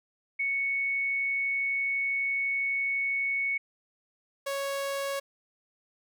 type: tone pair in turn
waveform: sine / sawtooth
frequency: 2217 / 554.2 Hz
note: C#7 / C#5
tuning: 0 / -1 cents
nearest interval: 2 octaves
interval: 2401 cents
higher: first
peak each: -26 dBFS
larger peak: neither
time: 0.39-3.58 / 4.46-5.2 s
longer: first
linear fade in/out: 10 ms
effects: none